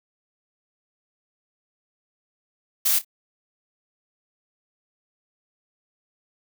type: noise with echo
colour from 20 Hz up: blue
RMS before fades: -20 dBFS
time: 2.85-2.99 s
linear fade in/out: 10 ms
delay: 29 ms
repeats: 2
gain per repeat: -15 dB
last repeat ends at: 3.048 s
effects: none